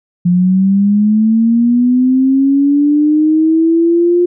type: linear sweep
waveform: sine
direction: up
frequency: 174.61 to 354.2 Hz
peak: -7 dBFS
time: 0.25-4.26 s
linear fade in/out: 10 ms
effects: none